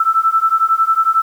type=beating tone pair; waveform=sine; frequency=1318.5 / 1329.5 Hz; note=E6 / E6; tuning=0 / +14 cents; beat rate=11 Hz; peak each=-14 dBFS; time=0-1.22 s; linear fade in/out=5 ms; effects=7-bit